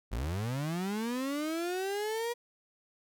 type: linear sweep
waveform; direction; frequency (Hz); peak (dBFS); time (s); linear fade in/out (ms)
35% pulse; up; 47.14 to 481.1; -30; 0.11-2.34; 20
effects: none